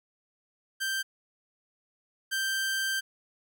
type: tone pair in turn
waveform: sawtooth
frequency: 1568 / 1568 Hz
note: G6 / G6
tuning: 0 / 0 cents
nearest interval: unison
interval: 0 cents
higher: neither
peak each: -25 / -24 dBFS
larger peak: second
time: 0.8-1.03 / 2.31-3.01 s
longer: second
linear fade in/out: 20 ms
effects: none